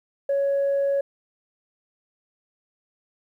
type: tone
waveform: sine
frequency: 557 Hz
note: C#5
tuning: 8 cents sharp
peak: -18 dBFS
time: 0.29-1.01 s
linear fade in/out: 5 ms
effects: tanh soft clip ceiling -17 dBFS + 10-bit